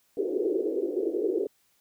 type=band-pass noise; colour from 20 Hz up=white; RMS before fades=-28 dBFS; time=0.17-1.47 s; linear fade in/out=2 ms; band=340 to 440 Hz; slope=48 dB/octave; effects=white hiss -68 dBFS RMS until 1.8 s